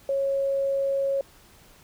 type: tone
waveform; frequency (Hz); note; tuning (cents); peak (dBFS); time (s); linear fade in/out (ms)
sine; 549; C#5; -17; -22; 0.09-1.21; 2
effects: pink hiss -54 dBFS RMS until 1.83 s